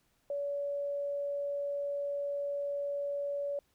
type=tone; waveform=sine; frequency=569 Hz; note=C#5; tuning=45 cents sharp; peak=-32 dBFS; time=0.3-3.59 s; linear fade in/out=2 ms; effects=pink hiss -73 dBFS RMS until 3.74 s